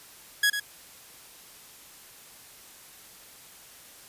sawtooth tone with echo, 1667 Hz, G#6, 6 cents sharp, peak -16 dBFS, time 0.43-0.5 s, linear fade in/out 5 ms, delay 99 ms, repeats 1, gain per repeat -8 dB, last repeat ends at 0.599 s, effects white hiss -50 dBFS RMS until 4.08 s + resampled to 32000 Hz

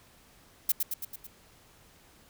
violet noise with echo, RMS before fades -24 dBFS, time 0.69-0.72 s, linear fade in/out 5 ms, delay 110 ms, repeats 5, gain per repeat -4 dB, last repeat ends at 1.27 s, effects pink hiss -59 dBFS RMS until 2.29 s

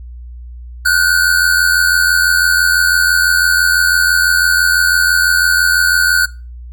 square tone pair together, 1447 / 1533 Hz, F#6 / G6, -39 / -39 cents, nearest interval minor second, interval 100 cents, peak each -13 dBFS, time 0.85-6.26 s, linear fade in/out 10 ms, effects noise-tail reverb RT60 0.3 s tail -20 dB re dry + added 60 Hz sine -28 dBFS peak until 6.72 s

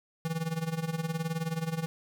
square tone with tremolo, 162.9 Hz, E3, 20 cents flat, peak -28 dBFS, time 0.25-1.86 s, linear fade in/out 0 ms, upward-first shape sine, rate 19 Hz, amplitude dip 80%, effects none

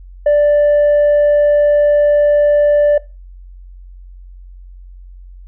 sine tone with tanh clipping, 587.3 Hz, D5, in tune, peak -8 dBFS, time 0.26-2.98 s, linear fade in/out 5 ms, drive 1 dB, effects noise-tail reverb RT60 0.3 s tail -22 dB re dry + added 45 Hz sine -33 dBFS peak until 5.47 s

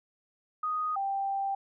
sine tone pair in turn, 1244.5 / 786.3 Hz, D#6 / G5, 0 / +5 cents, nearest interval minor sixth, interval 795 cents, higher first, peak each -28 dBFS, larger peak neither, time 0.63-0.96 / 0.96-1.55 s, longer second, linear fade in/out 5 ms, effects none

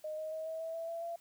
sine tone with pitch steps, 618 / 626.3 / 634.6 / 643.1 / 651.7 / 660.4 / 669.3 / 678.2 Hz, D#5 / D#5 / D#5 / E5 / E5 / E5 / E5 / E5, -12 / +11 / +34 / -43 / -20 / +3 / +26 / +49 cents, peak -37 dBFS, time 0.04-1.16 s, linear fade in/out 5 ms, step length 140 ms, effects white hiss -65 dBFS RMS until 1.2 s

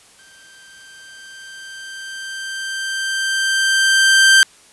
sawtooth tone with exponential growth, 1568 Hz, G6, in tune, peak -3 dBFS, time 0.19-4.43 s, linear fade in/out 0 ms, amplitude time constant 920 ms, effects white hiss -48 dBFS RMS until 4.72 s + resampled to 24000 Hz

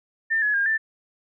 sine tone with pitch steps, 1795 / 1694 / 1615 / 1773 Hz, A6 / G#6 / G#6 / A6, +34 / +34 / -49 / +13 cents, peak -19 dBFS, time 0.3-0.78 s, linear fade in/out 20 ms, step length 120 ms, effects none

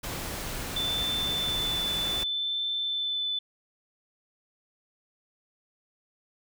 pink noise, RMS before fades -35 dBFS, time 0.03-2.24 s, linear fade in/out 10 ms
sine tone with vibrato, 3520 Hz, A7, in tune, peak -27 dBFS, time 0.76-3.39 s, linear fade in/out 5 ms, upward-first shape sine, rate 0.65 Hz, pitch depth 10 cents each way
effects none

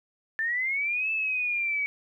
sine linear two-way sweep, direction up then down, 1760 to 2637 to 2253 Hz, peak -25 dBFS, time 0.39-1.86 s, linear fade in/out 0 ms, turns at 1.11 s, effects 11-bit

